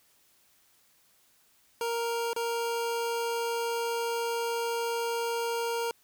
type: tone with dropouts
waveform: 25% pulse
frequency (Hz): 466.2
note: A#4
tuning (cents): 0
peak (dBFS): -25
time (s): 1.81-5.91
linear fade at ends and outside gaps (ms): 1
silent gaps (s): 2.332-2.363
effects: white hiss -65 dBFS RMS until 6.03 s